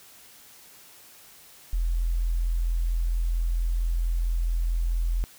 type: tone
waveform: sine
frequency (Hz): 42.22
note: E1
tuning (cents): +42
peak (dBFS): -22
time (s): 1.73-5.24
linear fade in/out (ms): 0
effects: white hiss -51 dBFS RMS until 5.38 s